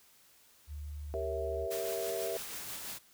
sine tone, 73.9 Hz, D2, 11 cents sharp, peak -39 dBFS, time 0.67-1.68 s, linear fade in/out 50 ms
sine chord, G diminished seventh, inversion none, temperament equal, 392 / 466.2 / 554.4 / 659.3 Hz, G4 / Bb4 / Db5 / Fb5, 0 / 0 / 0 / 0 cents, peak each -39 / -39 / -43 / -37 dBFS, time 1.14-2.37 s, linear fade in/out 0 ms
white noise with tremolo, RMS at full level -41 dBFS, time 1.7-2.99 s, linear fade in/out 20 ms, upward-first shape sine, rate 6.1 Hz, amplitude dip 30%
effects white hiss -63 dBFS RMS until 3.13 s

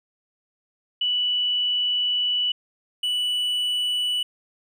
sine / triangle tone pair in turn, 2960 / 2960 Hz, F#7 / F#7, 0 / 0 cents, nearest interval unison, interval 0 cents, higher neither, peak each -20 dBFS, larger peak neither, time 1.01-2.52 / 3.03-4.23 s, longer first, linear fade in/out 5 ms, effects none

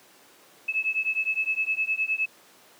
sine beating tone pair, 2593 / 2602.7 Hz, E7 / E7, -29 / -23 cents, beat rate 9.7 Hz, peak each -27 dBFS, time 0.68-2.26 s, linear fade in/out 10 ms, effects pink hiss -54 dBFS RMS until 2.79 s + high-pass 300 Hz 12 dB/octave

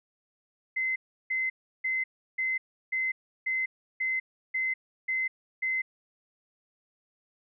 sine tone bursts, 2057 Hz, C7, 30 cents flat, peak -26 dBFS, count 10, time 0.76-5.82 s, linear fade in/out 10 ms, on 200 ms, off 340 ms, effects none

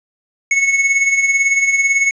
square tone with tremolo, 2201 Hz, C#7, 13 cents flat, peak -10 dBFS, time 0.51-2.11 s, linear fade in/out 2 ms, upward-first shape sine, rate 18 Hz, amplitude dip 55%, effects resampled to 16000 Hz + 7-bit

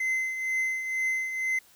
triangle tone with tremolo, 2058 Hz, C7, 29 cents flat, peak -22 dBFS, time 0-1.59 s, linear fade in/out 5 ms, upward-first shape triangle, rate 2.1 Hz, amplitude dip 60%, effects white hiss -58 dBFS RMS until 1.75 s

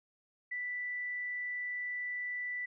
sine tone, 1975.5 Hz, B6, in tune, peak -35 dBFS, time 0.51-2.66 s, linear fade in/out 10 ms, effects none

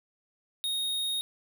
square tone, 3729 Hz, A#7, in tune, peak -29 dBFS, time 0.64-1.21 s, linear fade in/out 0 ms, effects none

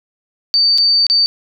sine tone with dropouts, 4594 Hz, D8, 39 cents flat, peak -9 dBFS, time 0.54-1.26 s, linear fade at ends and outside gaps 0 ms, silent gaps 0.777-0.783 / 1.067-1.099 s, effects none

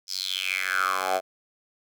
10% pulse tone with high-pass filter sweep, 93.9 Hz, F#2, 26 cents sharp, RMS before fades -27 dBFS, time 0.07-1.21 s, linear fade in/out 50 ms, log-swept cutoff 5400 to 650 Hz, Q 6.3, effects none

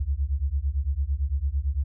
sine beating tone pair, 65.41 / 74.31 Hz, C2 / D2, 0 / +21 cents, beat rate 8.9 Hz, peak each -26 dBFS, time 0-1.84 s, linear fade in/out 10 ms, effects none

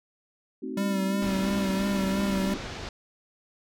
sine chord, A diminished seventh, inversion none, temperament equal with one note detuned, 220 / 261.6 / 311.1 / 377.3 Hz, A3 / C4 / Eb4 / Gb4, 0 / 0 / 0 / +34 cents, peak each -39 / -35 / -38 / -37 dBFS, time 0.62-2.57 s, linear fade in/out 10 ms
square tone with vibrato, 196 Hz, G3, in tune, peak -26 dBFS, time 0.77-2.54 s, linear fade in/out 5 ms, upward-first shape sine, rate 2.9 Hz, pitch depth 38 cents each way
pink low-pass noise, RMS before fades -37 dBFS, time 1.22-2.89 s, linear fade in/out 2 ms, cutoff 5800 Hz, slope 24 dB/octave
effects none

